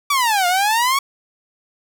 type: exponential two-way sweep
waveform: sawtooth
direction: down then up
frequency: 1174.7 to 698.5 to 1126 Hz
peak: -11 dBFS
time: 0.1-0.99 s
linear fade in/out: 5 ms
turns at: 0.47 s
effects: none